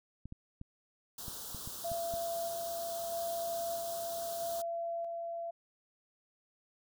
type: clicks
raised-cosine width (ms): 5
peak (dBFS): -32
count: 8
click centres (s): 0.256 / 0.324 / 0.614 / 1.282 / 1.547 / 1.675 / 1.917 / 2.139
type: band-stop noise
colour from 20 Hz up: white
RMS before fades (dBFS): -44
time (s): 1.18-4.62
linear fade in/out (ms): 5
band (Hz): 1500 to 3200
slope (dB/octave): 48
type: tone with tremolo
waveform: sine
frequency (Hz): 677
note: E5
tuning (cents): +46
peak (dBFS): -34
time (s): 1.84-5.51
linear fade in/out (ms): 10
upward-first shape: square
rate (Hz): 0.78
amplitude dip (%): 25
effects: none